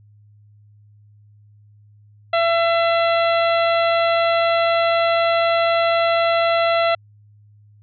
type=harmonic tone; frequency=672 Hz; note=E5; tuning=33 cents sharp; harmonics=1 / 2 / 3 / 4 / 5 / 6; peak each=-16 / -22 / -26 / -28 / -30 / -32 dBFS; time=2.33-6.95 s; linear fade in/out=5 ms; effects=added 104 Hz sine -47 dBFS peak until 7.82 s